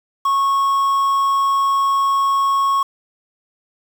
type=tone with quantisation; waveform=triangle; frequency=1100 Hz; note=C#6; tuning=14 cents flat; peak=-12 dBFS; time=0.25-2.83 s; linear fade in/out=5 ms; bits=6; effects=none